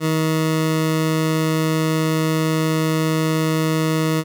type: tone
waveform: 20% pulse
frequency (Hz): 158.5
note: D#3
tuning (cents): +32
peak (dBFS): -12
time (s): 0-4.24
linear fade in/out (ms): 50
effects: none